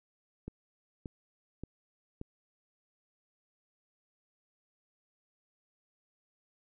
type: click train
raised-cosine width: 3 ms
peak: -27 dBFS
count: 4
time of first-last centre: 0.48-2.214 s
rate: 1.73 Hz
effects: none